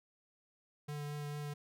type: tone with vibrato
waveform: square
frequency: 146.83 Hz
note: D3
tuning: in tune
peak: -40 dBFS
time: 0.88-1.54 s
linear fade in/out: 10 ms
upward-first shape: triangle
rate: 4.5 Hz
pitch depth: 13 cents each way
effects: none